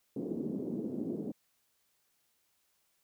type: band-pass noise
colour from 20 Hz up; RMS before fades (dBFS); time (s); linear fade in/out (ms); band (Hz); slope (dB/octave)
pink; -37; 0.16-1.32; 5; 210 to 370; 24
effects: white hiss -75 dBFS RMS until 3.03 s